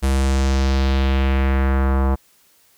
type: tone with low-pass filter sweep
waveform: square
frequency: 67 Hz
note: C2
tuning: 42 cents sharp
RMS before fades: -17 dBFS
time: 0.02-2.16 s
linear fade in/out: 20 ms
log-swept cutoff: 11000 to 1000 Hz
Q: 1.7
effects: white hiss -56 dBFS RMS until 2.77 s